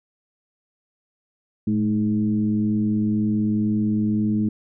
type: tone with frequency modulation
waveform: sine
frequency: 213.4 Hz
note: G#3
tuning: 47 cents sharp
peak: -18 dBFS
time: 1.67-4.49 s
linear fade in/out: 5 ms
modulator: 102 Hz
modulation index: 0.76
effects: none